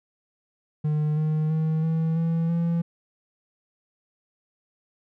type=tone with pitch steps; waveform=triangle; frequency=151.6 / 154.87 / 158.22 / 161.64 / 165.13 / 168.7 Hz; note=D#3 / D#3 / D#3 / E3 / E3 / E3; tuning=-45 / -8 / +29 / -34 / +3 / +40 cents; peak=-19 dBFS; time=0.84-2.82 s; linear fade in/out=10 ms; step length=330 ms; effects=none